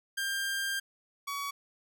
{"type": "tone pair in turn", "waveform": "sawtooth", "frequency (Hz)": [1594, 1129.8], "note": ["G6", "C#6"], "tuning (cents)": [28, 33], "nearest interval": "tritone", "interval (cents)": 595, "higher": "first", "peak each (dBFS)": [-27, -30], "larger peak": "first", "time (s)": [[0.17, 0.8], [1.27, 1.51]], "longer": "first", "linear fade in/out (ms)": 10, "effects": []}